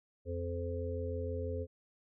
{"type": "harmonic tone", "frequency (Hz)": 86.2, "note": "F2", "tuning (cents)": -22, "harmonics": [1, 3, 5, 6], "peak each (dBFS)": [-37, -45, -41, -41], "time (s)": [0.25, 1.67], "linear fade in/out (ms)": 50, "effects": []}